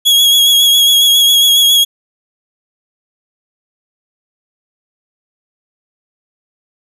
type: tone with vibrato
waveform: 40% pulse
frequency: 3322 Hz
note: G#7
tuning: in tune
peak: -5 dBFS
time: 0.05-1.85 s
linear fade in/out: 20 ms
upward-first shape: sine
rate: 7.3 Hz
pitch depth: 27 cents each way
effects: none